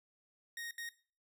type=tone bursts at uneven times; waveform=sawtooth; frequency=1864.7 Hz; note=A#6; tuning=in tune; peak=-38 dBFS; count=2; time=0.57-0.71 / 0.78-0.89 s; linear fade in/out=2 ms; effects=noise-tail reverb RT60 0.4 s tail -18 dB re dry